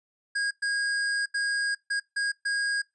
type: tone bursts at uneven times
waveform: square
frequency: 1633 Hz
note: G#6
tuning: 30 cents flat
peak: -26 dBFS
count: 6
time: 0.35-0.51 / 0.62-1.26 / 1.34-1.75 / 1.9-2 / 2.16-2.32 / 2.45-2.82 s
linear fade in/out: 10 ms
effects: noise-tail reverb RT60 0.2 s tail -22 dB re dry + resampled to 22050 Hz